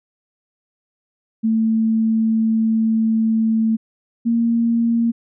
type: tone pair in turn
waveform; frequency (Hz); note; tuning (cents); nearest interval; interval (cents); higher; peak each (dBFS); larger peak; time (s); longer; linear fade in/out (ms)
sine; 222.7 / 232; A3 / A#3; +21 / -8; minor second; 71; second; -14; neither; 1.43-3.77 / 4.25-5.12; first; 20
effects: none